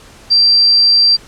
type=tone; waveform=sine; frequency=4708 Hz; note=D8; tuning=3 cents sharp; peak=-6 dBFS; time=0.3-1.17 s; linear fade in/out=20 ms; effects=pink hiss -40 dBFS RMS until 1.27 s + low-pass 9000 Hz 12 dB/octave